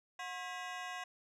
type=ring-modulated tone; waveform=20% pulse; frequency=900 Hz; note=A5; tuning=39 cents sharp; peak=-33 dBFS; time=0.19-1.04 s; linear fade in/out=5 ms; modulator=173 Hz; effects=low-pass 6000 Hz 12 dB/octave